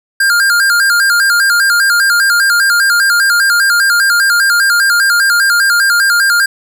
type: tone with vibrato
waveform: square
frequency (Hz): 1500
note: F#6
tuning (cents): +23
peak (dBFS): -8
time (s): 0.2-6.46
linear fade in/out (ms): 5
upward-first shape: square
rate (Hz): 5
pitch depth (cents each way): 110
effects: none